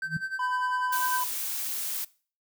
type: tone with exponential growth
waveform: sine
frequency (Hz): 160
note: D#3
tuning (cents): +49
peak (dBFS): -25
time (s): 0.02-0.17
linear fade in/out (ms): 5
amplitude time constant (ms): 31
type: tone with tremolo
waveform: triangle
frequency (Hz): 1551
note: G6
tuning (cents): -19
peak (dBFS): -26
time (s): 0.02-1.21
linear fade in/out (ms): 2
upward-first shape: sine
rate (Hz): 10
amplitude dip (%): 85
type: tone with vibrato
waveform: triangle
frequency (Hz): 1000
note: B5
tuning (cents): +21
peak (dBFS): -26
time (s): 0.39-1.24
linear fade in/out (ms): 5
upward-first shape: sine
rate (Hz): 20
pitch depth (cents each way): 8
type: noise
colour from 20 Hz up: blue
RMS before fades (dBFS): -32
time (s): 0.92-2.05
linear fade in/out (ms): 10
effects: noise-tail reverb RT60 0.4 s tail -21 dB re dry